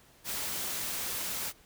white noise, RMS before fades -35 dBFS, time 0.24-1.53 s, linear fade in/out 50 ms, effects pink hiss -60 dBFS RMS until 1.65 s

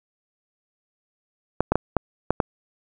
clicks, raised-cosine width 1 ms, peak -4 dBFS, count 6, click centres 1.606 / 1.72 / 1.756 / 1.967 / 2.306 / 2.402 s, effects none

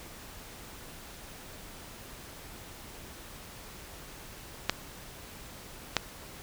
clicks, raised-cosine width 0.2 ms, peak -6 dBFS, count 2, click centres 4.696 / 5.967 s, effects pink hiss -47 dBFS RMS until 6.42 s

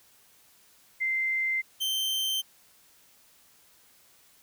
sine / 40% pulse tone pair in turn, 2082 / 3119 Hz, C7 / G7, -9 / -9 cents, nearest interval perfect fifth, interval 700 cents, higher second, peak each -25 / -26 dBFS, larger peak first, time 1-1.62 / 1.8-2.42 s, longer neither, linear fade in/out 20 ms, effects white hiss -60 dBFS RMS until 4.42 s

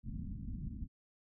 pink low-pass noise, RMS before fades -42 dBFS, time 0.03-0.88 s, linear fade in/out 50 ms, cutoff 250 Hz, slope 48 dB/octave, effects none

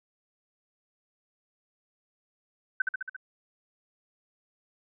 sine tone with echo, 1527 Hz, G6, 46 cents flat, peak -21 dBFS, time 2.8-2.82 s, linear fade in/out 5 ms, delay 69 ms, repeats 5, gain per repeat -3 dB, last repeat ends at 3.165 s, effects none

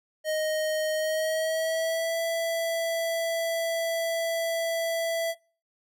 square tone with pitch glide, 622.3 to 663.1 Hz, D#5 to E5, 0 to +10 cents, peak -26 dBFS, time 0.24-5.35 s, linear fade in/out 50 ms, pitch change +110 cents, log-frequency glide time 0.95-2.19 s, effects noise-tail reverb RT60 0.4 s tail -24 dB re dry

